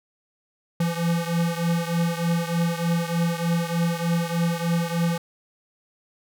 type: beating tone pair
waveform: square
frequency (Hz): 168.1 / 171.4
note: E3 / F3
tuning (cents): +34 / -32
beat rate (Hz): 3.3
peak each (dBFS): -24 / -27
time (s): 0.8-5.18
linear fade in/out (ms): 5
effects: none